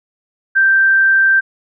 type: tone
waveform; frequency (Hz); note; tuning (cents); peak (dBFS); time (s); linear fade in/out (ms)
sine; 1568; G6; 0; -8; 0.55-1.41; 20
effects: none